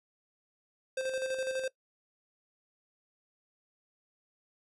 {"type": "tone with tremolo", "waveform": "square", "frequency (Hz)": 523.3, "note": "C5", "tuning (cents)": 0, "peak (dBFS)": -31, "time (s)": [0.97, 1.68], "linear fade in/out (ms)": 5, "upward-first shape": "square", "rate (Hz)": 12, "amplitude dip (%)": 45, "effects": ["noise-tail reverb RT60 0.1 s tail -20 dB re dry", "resampled to 24000 Hz"]}